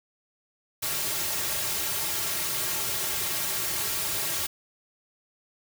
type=noise with comb filter; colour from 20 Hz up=white; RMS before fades=-29 dBFS; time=0.82-4.47 s; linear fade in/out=10 ms; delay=4 ms; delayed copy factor=-1; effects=none